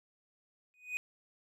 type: tone with exponential growth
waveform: triangle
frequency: 2489 Hz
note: D#7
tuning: in tune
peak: -28 dBFS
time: 0.74-0.97 s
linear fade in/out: 0 ms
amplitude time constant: 48 ms
effects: none